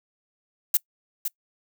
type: noise with echo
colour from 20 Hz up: violet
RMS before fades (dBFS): -19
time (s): 0.74-0.77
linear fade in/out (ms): 2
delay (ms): 510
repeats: 1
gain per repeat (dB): -8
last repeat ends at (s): 1.28
effects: noise-tail reverb RT60 0.1 s tail -25 dB re dry